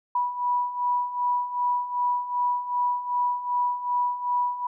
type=beating tone pair; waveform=sine; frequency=978 / 980.6 Hz; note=B5 / B5; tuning=-17 / -13 cents; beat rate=2.6 Hz; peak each=-29 / -24 dBFS; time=0.15-4.67 s; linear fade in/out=5 ms; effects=none

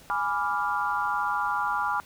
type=chord; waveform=sine; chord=G# diminished seventh; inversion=none; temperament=equal; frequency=830.6 / 987.8 / 1174.7 / 1396.9 Hz; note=G#5 / B5 / D6 / F6; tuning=0 / 0 / 0 / 0 cents; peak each=-30 dBFS; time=0.1-2 s; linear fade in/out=0 ms; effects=pink hiss -52 dBFS RMS until 2.05 s

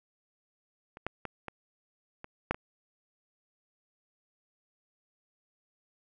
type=clicks; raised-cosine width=0.5 ms; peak=-30 / -17 / -21 / -23 / -27 / -12 / -24 dBFS; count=7; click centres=0.971 / 1.066 / 1.253 / 1.483 / 2.244 / 2.51 / 2.545 s; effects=none

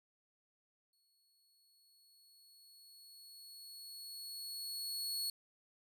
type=tone with exponential growth; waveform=sawtooth; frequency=4364 Hz; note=C#8; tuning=28 cents flat; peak=-33 dBFS; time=0.93-5.3 s; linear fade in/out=2 ms; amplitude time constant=950 ms; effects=none

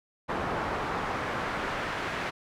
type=noise with band-pass filter sweep; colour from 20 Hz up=brown; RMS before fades=-32 dBFS; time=0.28-2.31 s; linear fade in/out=20 ms; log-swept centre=1000 to 1800 Hz; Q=1; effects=none

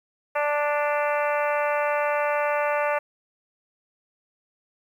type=harmonic tone with a mistuned harmonic; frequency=293.7 Hz; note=D4; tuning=in tune; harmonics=2 / 3 / 4 / 5 / 6 / 7 / 8 / 9; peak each=-24 / -28 / -30 / -32 / -34 / -35 / -36 / -37 dBFS; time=0.35-2.99 s; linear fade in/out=10 ms; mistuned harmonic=9; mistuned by=+30 cents; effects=9-bit

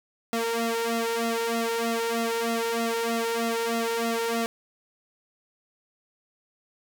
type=tone with flanger; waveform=sawtooth; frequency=230.3 Hz; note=A#3; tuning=21 cents flat; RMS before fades=-27 dBFS; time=0.33-4.46 s; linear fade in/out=0 ms; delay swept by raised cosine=1.5 to 2.26 ms; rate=3.2 Hz; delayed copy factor=+1; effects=none

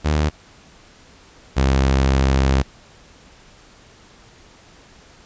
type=tone pair in turn; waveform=sawtooth; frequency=75.6 / 66.87 Hz; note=D#2 / C2; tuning=-49 / +38 cents; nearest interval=major second; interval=213 cents; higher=first; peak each=-12 / -10 dBFS; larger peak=second; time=0.04-0.3 / 1.56-2.63 s; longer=second; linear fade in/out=20 ms; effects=pink hiss -48 dBFS RMS until 5.25 s + resampled to 16000 Hz

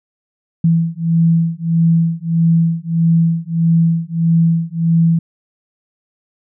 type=beating tone pair; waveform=sine; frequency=165 / 166.6 Hz; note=E3 / E3; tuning=+2 / +19 cents; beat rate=1.6 Hz; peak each=-14 dBFS; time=0.64-5.19 s; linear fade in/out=5 ms; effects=none

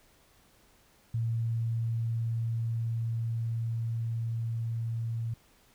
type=tone with level ramp; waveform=sine; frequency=114.8 Hz; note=A#2; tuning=26 cents flat; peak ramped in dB=-27 to -30 dBFS; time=1.14-5.34 s; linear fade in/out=5 ms; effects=pink hiss -63 dBFS RMS until 5.74 s

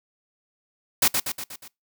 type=noise with echo; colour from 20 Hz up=white; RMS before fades=-18 dBFS; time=1.02-1.08 s; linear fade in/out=5 ms; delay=120 ms; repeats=5; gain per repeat=-5 dB; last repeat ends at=1.68 s; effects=noise-tail reverb RT60 0.2 s tail -24 dB re dry

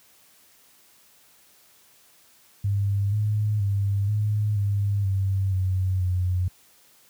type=tone with pitch steps; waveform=sine; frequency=100.2 / 105.7 / 100 / 105.3 / 100.9 / 96.8 / 93.5 / 90.8 Hz; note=G2 / G#2 / G2 / G#2 / G#2 / G2 / F#2 / F#2; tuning=+38 / +31 / +35 / +24 / -49 / -21 / +19 / -32 cents; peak=-20 dBFS; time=2.64-6.48 s; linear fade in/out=5 ms; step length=480 ms; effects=white hiss -57 dBFS RMS until 7.09 s + high-pass 60 Hz 12 dB/octave

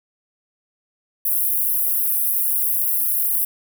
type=high-pass noise; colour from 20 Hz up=pink; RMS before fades=-20 dBFS; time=1.25-3.45 s; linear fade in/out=5 ms; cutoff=11000 Hz; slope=48 dB/octave; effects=none

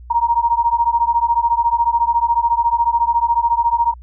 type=beating tone pair; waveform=sine; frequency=931 / 945 Hz; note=A#5 / A#5; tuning=-2 / +23 cents; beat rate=14 Hz; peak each=-16 dBFS; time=0.1-3.94 s; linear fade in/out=10 ms; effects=added 60 Hz sine -35 dBFS peak until 4.02 s

